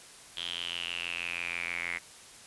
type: tone with band-pass filter sweep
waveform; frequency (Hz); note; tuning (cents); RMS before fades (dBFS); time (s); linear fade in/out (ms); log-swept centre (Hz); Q
square; 43.13; F1; -21; -36; 0.36-1.99; 20; 3300 to 2100; 9.6
effects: white hiss -51 dBFS RMS until 2.46 s + resampled to 24000 Hz